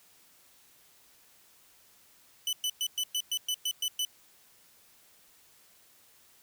sawtooth tone bursts, 2995 Hz, F#7, 20 cents sharp, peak -25 dBFS, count 10, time 2.47-4.05 s, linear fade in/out 2 ms, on 59 ms, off 110 ms, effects white hiss -61 dBFS RMS until 6.42 s

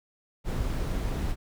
brown noise, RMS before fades -29 dBFS, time 0.44-1.36 s, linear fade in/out 50 ms, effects none

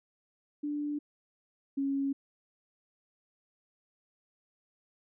sine tone pair in turn, 293.7 / 275.7 Hz, D4 / C#4, 0 / -9 cents, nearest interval minor second, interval 109 cents, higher first, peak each -31 / -28 dBFS, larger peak second, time 0.63-0.99 / 1.77-2.13 s, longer neither, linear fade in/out 10 ms, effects none

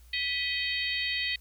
harmonic tone with a mistuned harmonic, 629 Hz, D#5, 19 cents sharp, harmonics 3 / 4 / 5 / 6 / 7, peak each -33 / -34 / -35 / -36 / -36 dBFS, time 0.13-1.36 s, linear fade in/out 5 ms, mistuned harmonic 3, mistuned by +72 cents, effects added 60 Hz sine -51 dBFS peak until 1.4 s + white hiss -63 dBFS RMS until 1.4 s

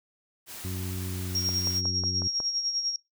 white noise, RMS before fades -41 dBFS, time 0.46-1.82 s, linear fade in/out 50 ms
harmonic tone, 92.5 Hz, F#2, in tune, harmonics 1 / 2 / 3 / 4, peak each -32 / -38 / -42 / -44 dBFS, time 0.64-2.28 s, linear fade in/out 10 ms
sine tone with tremolo, 5588 Hz, F8, in tune, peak -24 dBFS, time 1.35-2.96 s, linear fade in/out 2 ms, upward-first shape sine, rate 10 Hz, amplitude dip 55%
click train, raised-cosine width 1 ms, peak -24 dBFS, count 6, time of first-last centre 1.49-2.402 s, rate 5.48 Hz
effects noise-tail reverb RT60 0.2 s tail -24 dB re dry

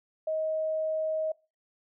sine tone, 630 Hz, D#5, 21 cents sharp, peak -27 dBFS, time 0.27-1.32 s, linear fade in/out 5 ms, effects noise-tail reverb RT60 0.3 s tail -23 dB re dry

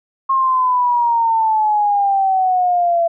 sine exponential sweep, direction down, 1078 to 671 Hz, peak -12 dBFS, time 0.29-3.08 s, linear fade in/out 10 ms, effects none

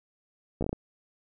slowing click train, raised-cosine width 2 ms, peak -17 dBFS, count 6, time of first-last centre 0.61-0.729 s, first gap 14 ms, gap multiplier 1.27, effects none

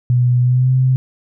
sine tone with pitch glide, 123.47 to 129.61 Hz, B2 to C3, 0 to -16 cents, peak -10 dBFS, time 0.1-0.96 s, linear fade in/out 0 ms, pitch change +84 cents, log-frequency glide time 0.41-0.73 s, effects none

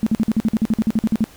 sine tone bursts, 220 Hz, A3, in tune, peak -13 dBFS, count 15, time 0.03-1.241 s, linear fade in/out 0 ms, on 35 ms, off 49 ms, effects pink hiss -46 dBFS RMS until 1.36 s

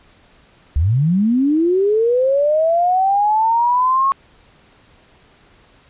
sine linear sweep, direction up, 65.41 to 1100 Hz, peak -12 dBFS, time 0.76-4.12 s, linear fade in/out 0 ms, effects pink hiss -51 dBFS RMS until 5.89 s + resampled to 8000 Hz

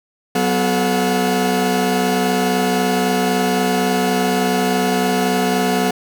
40% pulse tone cluster, 185.9 / 249.9 / 432.1 / 720 Hz, F#3 / B3 / A4 / F#5, +8 / +21 / -31 / -47 cents, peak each -20 dBFS, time 0.35-5.91 s, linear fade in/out 5 ms, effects none

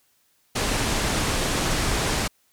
pink low-pass noise, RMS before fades -24 dBFS, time 0.55-2.28 s, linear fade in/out 10 ms, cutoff 10000 Hz, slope 24 dB/octave, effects white hiss -65 dBFS RMS until 2.52 s

